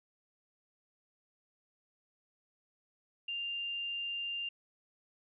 sine tone, 2794 Hz, F7, in tune, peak -35 dBFS, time 3.28-4.49 s, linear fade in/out 5 ms, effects none

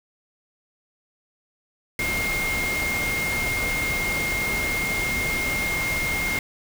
sine tone in noise, 2131 Hz, C7, 31 cents sharp, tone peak -24 dBFS, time 1.99-6.39 s, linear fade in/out 2 ms, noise pink, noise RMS -29 dBFS, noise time 1.99-6.39 s, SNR +2 dB, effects none

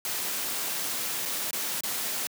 white noise with dropouts, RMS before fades -31 dBFS, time 0.05-2.27 s, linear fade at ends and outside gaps 1 ms, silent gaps 1.253-1.257 / 1.509-1.53 / 1.807-1.835 s, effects high-pass 150 Hz 12 dB/octave

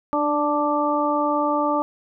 harmonic tone with a mistuned harmonic, 293.7 Hz, D4, in tune, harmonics 1 / 2 / 3 / 4, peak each -24 / -24 / -24 / -24 dBFS, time 0.13-1.82 s, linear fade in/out 0 ms, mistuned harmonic 1, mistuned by +19 cents, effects none

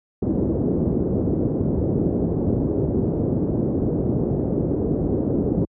white low-pass noise, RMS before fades -21 dBFS, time 0.22-5.65 s, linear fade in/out 5 ms, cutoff 400 Hz, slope 24 dB/octave, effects high-pass 60 Hz 12 dB/octave

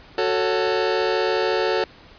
sawtooth chord, F# minor, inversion none, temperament just, 370 / 444 / 555 Hz, F#4 / A4 / C#5, 0 / +16 / +2 cents, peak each -19 / -18 / -21 dBFS, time 0.18-1.84 s, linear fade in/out 2 ms, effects pink hiss -47 dBFS RMS until 2.18 s + resampled to 11025 Hz

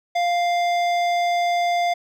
triangle tone with hard clipping, 698.5 Hz, F5, in tune, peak -20 dBFS, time 0.15-1.94 s, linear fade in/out 10 ms, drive 17 dB, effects none

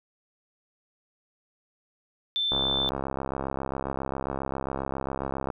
sine tone, 3543 Hz, A7, 11 cents sharp, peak -24 dBFS, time 2.36-2.89 s, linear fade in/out 0 ms
click train, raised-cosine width 1 ms, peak -16 dBFS, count 202, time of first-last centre 2.52-5.502 s, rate 67.4 Hz
effects none

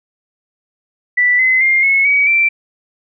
sine tone with pitch steps, 1972 / 2042 / 2114 / 2188 / 2265 / 2345 Hz, B6 / C7 / C7 / C#7 / C#7 / D7, -3 / -43 / +17 / -23 / +37 / -3 cents, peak -9 dBFS, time 1.17-2.49 s, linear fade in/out 10 ms, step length 220 ms, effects none

